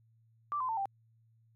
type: tone with pitch steps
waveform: sine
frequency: 1171 / 1025.3 / 897.8 / 786.1 Hz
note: D6 / C6 / A5 / G5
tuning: -5 / -35 / +35 / +5 cents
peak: -31 dBFS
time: 0.52-0.856 s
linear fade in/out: 0 ms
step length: 84 ms
effects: added 113 Hz sine -64 dBFS peak until 1.55 s